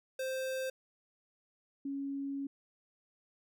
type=tone pair in turn; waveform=square / sine; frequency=523.3 / 277.2 Hz; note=C5 / C#4; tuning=0 / 0 cents; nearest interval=major seventh; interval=1100 cents; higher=first; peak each=-35 / -35 dBFS; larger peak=neither; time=0.19-0.7 / 1.85-2.47 s; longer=second; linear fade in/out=5 ms; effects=none